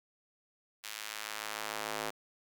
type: tone with high-pass filter sweep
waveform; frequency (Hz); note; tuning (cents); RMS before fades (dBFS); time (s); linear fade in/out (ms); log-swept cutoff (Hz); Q
square; 53.4; G#1; +49; -40; 0.83-2.11; 20; 2400 to 500; 0.7
effects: none